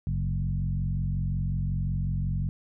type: tone with frequency modulation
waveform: sine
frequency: 102 Hz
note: G#2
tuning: 31 cents flat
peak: -25 dBFS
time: 0.07-2.49 s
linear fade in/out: 0 ms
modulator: 45.5 Hz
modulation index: 1.5
effects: none